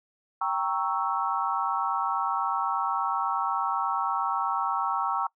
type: chord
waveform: sine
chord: G diminished seventh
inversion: none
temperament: equal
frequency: 784 / 932.3 / 1108.7 / 1318.5 Hz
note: G5 / Bb5 / Db6 / Fb6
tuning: 0 / 0 / 0 / 0 cents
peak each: -31 / -30 / -30 / -30 dBFS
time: 0.41-5.27 s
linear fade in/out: 5 ms
effects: noise-tail reverb RT60 0.1 s tail -23 dB re dry